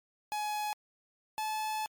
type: tone pair in turn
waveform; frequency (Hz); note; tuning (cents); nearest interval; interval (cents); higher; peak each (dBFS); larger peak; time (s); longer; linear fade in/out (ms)
45% pulse; 842 / 863.7; G#5 / A5; +24 / -32; unison; 44; second; -32 / -32; neither; 0.32-0.73 / 1.38-1.86; second; 0
effects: MP3 96 kbps